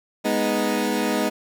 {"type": "chord", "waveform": "20% pulse", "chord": "G# minor", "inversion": "none", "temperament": "equal", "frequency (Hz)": [207.7, 246.9, 311.1], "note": ["G#3", "B3", "D#4"], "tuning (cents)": [0, 0, 0], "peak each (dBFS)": -20, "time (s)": [0.24, 1.3], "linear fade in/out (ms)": 20, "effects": []}